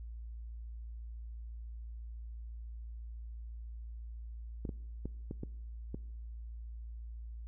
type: clicks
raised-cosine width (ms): 3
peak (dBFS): -26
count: 6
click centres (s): 4.652 / 4.692 / 5.056 / 5.311 / 5.434 / 5.945
effects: noise-tail reverb RT60 1.0 s tail -22 dB re dry + added 57 Hz sine -42 dBFS peak until 7.47 s